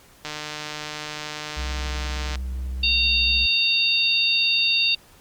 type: click train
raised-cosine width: 0.2 ms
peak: -14 dBFS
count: 319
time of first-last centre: 0.25-2.356 s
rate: 151 Hz
type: tone with pitch glide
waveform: triangle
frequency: 64.4 to 63.96 Hz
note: C2 to C2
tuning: -27 to -39 cents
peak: -24 dBFS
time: 1.56-3.47 s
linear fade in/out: 20 ms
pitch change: -12 cents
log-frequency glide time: 1.76-2.87 s
type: harmonic tone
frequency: 917 Hz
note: A#5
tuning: 29 cents flat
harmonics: 3 / 4 / 5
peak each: -21 / -22 / -23 dBFS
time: 2.83-4.95 s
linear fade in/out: 5 ms
effects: pink hiss -52 dBFS RMS until 5.2 s + Opus 48 kbps